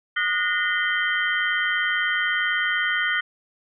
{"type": "tone cluster", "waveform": "sine", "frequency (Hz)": [1228, 1456, 1851, 2035, 3124], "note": ["D#6", "F#6", "A#6", "C7", "G7"], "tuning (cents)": [-23, -28, -13, -49, -7], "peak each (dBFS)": [-32, -24, -25, -28, -31], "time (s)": [0.16, 3.21], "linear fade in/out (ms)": 10, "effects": []}